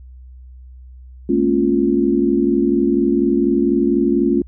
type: chord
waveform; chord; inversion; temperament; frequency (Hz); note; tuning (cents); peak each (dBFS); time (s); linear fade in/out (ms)
sine; Bb minor seventh; third; equal with one note detuned; 213 / 233.1 / 277.2 / 349.2; Ab3 / Bb3 / Db4 / F4; +44 / 0 / 0 / 0; -20 / -21 / -17 / -17; 1.29-4.42; 5
effects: added 63 Hz sine -36 dBFS peak until 4.47 s